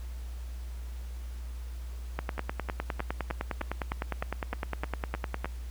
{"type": "two click trains", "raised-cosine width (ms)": 0.5, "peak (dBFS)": [-16, -21], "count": [33, 11], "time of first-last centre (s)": [[2.19, 5.445], [2.38, 5.457]], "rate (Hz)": [9.83, 3.25], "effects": ["added 60 Hz sine -36 dBFS peak until 5.7 s", "pink hiss -55 dBFS RMS until 5.7 s"]}